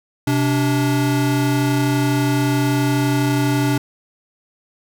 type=tone pair together; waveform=square; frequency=128.63 / 289.5 Hz; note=C3 / D4; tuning=-29 / -25 cents; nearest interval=octave + major second; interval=1404 cents; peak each=-19 dBFS; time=0.27-3.78 s; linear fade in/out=5 ms; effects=none